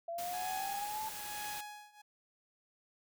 sine exponential sweep, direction up, 670 to 880 Hz, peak -37 dBFS, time 0.08-1.09 s, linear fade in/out 5 ms
white noise, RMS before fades -45 dBFS, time 0.18-1.61 s, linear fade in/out 5 ms
sawtooth tone with tremolo, 836 Hz, G#5, 11 cents sharp, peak -36 dBFS, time 0.33-2.02 s, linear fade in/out 10 ms, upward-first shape triangle, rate 1.1 Hz, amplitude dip 95%
effects none

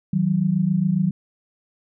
sine tone pair together, 160.36 / 187.7 Hz, E3 / F#3, -47 / +25 cents, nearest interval minor third, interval 272 cents, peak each -21 / -19 dBFS, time 0.13-1.11 s, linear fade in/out 5 ms, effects none

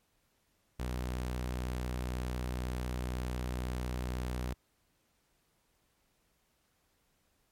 sawtooth tone, 62 Hz, B1, 7 cents sharp, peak -30 dBFS, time 0.79-4.54 s, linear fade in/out 10 ms, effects pink hiss -74 dBFS RMS until 7.51 s + MP3 64 kbps

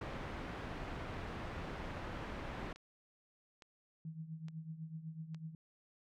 pink low-pass noise, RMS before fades -44 dBFS, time 0.01-2.73 s, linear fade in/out 5 ms, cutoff 2100 Hz, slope 12 dB/octave
click train, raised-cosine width 0.2 ms, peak -38 dBFS, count 4, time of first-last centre 2.76-5.346 s, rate 1.16 Hz
sine tone with tremolo, 160 Hz, D#3, 49 cents sharp, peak -40 dBFS, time 4.05-5.55 s, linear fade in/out 2 ms, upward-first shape triangle, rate 8 Hz, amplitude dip 80%
effects none

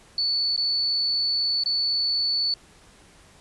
sine tone with dropouts, 4462 Hz, C#8, 11 cents sharp, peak -21 dBFS, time 0.18-2.54 s, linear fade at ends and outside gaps 2 ms, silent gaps 0.564-0.576 / 1.637-1.659 s, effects pink hiss -53 dBFS RMS until 3.4 s + resampled to 24000 Hz

